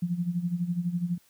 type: tone with tremolo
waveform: sine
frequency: 174.61 Hz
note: F3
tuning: in tune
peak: -23 dBFS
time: 0.02-1.18 s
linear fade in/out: 5 ms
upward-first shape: sine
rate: 12 Hz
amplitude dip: 75%
effects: white hiss -63 dBFS RMS until 1.29 s + high-pass 60 Hz 12 dB/octave